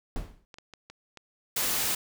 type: noise with exponential decay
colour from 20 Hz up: brown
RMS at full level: -29 dBFS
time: 0.16-0.45 s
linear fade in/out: 0 ms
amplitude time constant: 63 ms
type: clicks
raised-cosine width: 0.2 ms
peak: -28 dBFS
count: 5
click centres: 0.542 / 0.585 / 0.737 / 0.9 / 1.173 s
type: noise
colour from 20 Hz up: white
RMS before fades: -28 dBFS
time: 1.56-1.95 s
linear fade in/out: 5 ms
effects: none